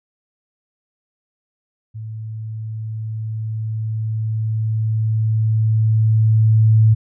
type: tone with level ramp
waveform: sine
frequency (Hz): 110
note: A2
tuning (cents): 0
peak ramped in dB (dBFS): -27 to -8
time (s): 1.94-6.95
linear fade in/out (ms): 20
effects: none